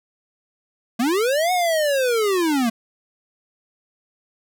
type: linear two-way sweep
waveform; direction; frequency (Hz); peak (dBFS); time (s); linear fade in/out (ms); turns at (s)
square; up then down; 219.2 to 740 to 219.2; -18; 0.99-2.7; 10; 1.52
effects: none

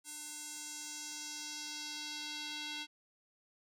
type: tone with band-pass filter sweep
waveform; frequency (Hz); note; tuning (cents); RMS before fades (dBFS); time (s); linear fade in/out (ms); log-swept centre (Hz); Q
square; 299.4; D4; +33; -44; 0.04-2.87; 50; 8800 to 3600; 2
effects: none

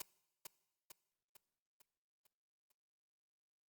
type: noise with echo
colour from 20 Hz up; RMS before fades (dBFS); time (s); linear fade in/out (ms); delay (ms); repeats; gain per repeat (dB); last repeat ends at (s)
white; -43; 0-0.02; 5; 450; 6; -5; 2.72
effects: noise-tail reverb RT60 1.0 s tail -20 dB re dry + Opus 48 kbps

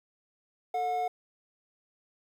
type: tone pair together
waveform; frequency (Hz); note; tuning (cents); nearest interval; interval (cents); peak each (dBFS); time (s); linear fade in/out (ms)
triangle; 445.5 / 724; A4 / F#5; +22 / -38; minor sixth; 840; -35 / -26; 0.74-1.08; 5
effects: 10-bit

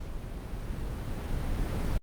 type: noise with level ramp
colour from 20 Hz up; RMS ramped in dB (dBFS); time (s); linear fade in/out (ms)
brown; -39 to -28; 0-1.98; 10
effects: Opus 48 kbps

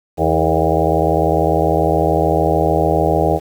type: harmonic tone with a mistuned harmonic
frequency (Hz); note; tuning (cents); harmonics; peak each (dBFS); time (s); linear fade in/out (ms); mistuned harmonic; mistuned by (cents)
79.9; D#2; +47; 1 / 2 / 4 / 5 / 6 / 7 / 8 / 9 / 10; -21 / -21 / -21 / -21 / -21 / -21 / -21 / -21 / -21; 0.17-3.4; 50; 5; +56
effects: 7-bit

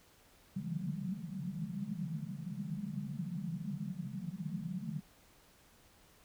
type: band-pass noise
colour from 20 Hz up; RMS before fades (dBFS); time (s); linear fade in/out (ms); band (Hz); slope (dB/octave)
white; -40; 0.56-5.01; 10; 140 to 210; 96
effects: pink hiss -64 dBFS RMS until 6.24 s

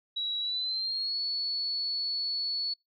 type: tone with pitch glide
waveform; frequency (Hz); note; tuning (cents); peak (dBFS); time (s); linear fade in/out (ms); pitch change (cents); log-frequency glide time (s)
sine; 3888 to 4415; B7 to C#8; -28 to -8; -29; 0.16-2.74; 10; +220; 0.41-1.2
effects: noise-tail reverb RT60 0.2 s tail -26 dB re dry

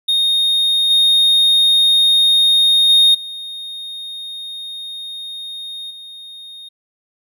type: tone with level steps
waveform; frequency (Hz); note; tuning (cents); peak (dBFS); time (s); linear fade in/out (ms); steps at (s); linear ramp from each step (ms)
triangle; 3700; A#7; -14; -11 / -8 / -6 / -25 / -31; 0.08-6.69; 10; 0.9 / 2.89 / 3.14 / 5.9; 10
effects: none

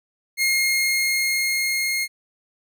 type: tone with level ramp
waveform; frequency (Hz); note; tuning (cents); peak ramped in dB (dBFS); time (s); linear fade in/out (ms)
sawtooth; 2142; C7; +40; -14 to -18; 0.37-2.08; 50
effects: none

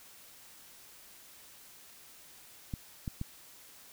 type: clicks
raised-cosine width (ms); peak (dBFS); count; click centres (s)
5; -23; 3; 2.738 / 3.078 / 3.214
effects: white hiss -55 dBFS RMS until 3.92 s

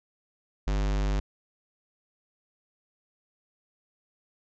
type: tone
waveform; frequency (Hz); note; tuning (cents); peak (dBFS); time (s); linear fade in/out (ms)
square; 50; G1; +35; -25; 0.67-1.2; 5
effects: resampled to 16000 Hz

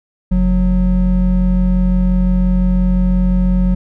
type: tone pair together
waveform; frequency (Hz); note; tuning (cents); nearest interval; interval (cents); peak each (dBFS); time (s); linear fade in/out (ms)
triangle; 45.76 / 182.9; F#1 / F#3; -18 / -20; 2 octaves; 2398; -11; 0.31-3.75; 10
effects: none

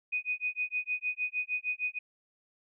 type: tone with tremolo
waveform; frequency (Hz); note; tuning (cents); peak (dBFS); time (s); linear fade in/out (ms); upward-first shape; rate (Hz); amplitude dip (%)
sine; 2489; D#7; 0; -27; 0.12-1.99; 10; sine; 6.5; 100
effects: none

